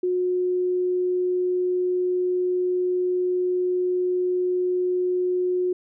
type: tone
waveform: sine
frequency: 362.5 Hz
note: F#4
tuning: 35 cents flat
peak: -20 dBFS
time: 0.03-5.73 s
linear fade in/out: 5 ms
effects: none